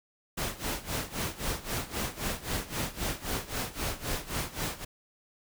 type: noise with tremolo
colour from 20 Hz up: pink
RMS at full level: -31 dBFS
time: 0.37-4.85 s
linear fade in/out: 10 ms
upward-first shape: sine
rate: 3.8 Hz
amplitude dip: 85%
effects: none